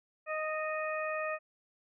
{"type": "harmonic tone with a mistuned harmonic", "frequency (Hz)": 622.3, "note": "D#5", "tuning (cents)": 0, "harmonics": [1, 2, 3, 4], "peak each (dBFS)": [-35, -38, -40, -41], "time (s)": [0.26, 1.39], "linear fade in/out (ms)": 50, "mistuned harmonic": 3, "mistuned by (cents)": -17, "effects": []}